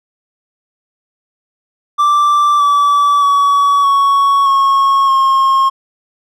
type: tone with pitch steps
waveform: triangle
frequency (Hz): 1173 / 1152.8 / 1133 / 1113.6 / 1094.4 / 1075.6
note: D6 / D6 / C#6 / C#6 / C#6 / C6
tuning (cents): -2 / -33 / +37 / +8 / -23 / +47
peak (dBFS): -6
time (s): 1.98-5.7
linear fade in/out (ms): 20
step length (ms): 620
effects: none